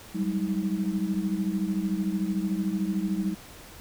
sine tone cluster, 189.5 / 202.9 / 317.3 Hz, F#3 / G#3 / D#4, +42 / -40 / +34 cents, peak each -28 / -29 / -32 dBFS, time 0.14-3.35 s, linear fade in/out 20 ms, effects pink hiss -47 dBFS RMS until 3.8 s

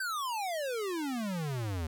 square exponential sweep, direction down, 1582 to 77.2 Hz, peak -33 dBFS, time 0-1.87 s, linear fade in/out 5 ms, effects none

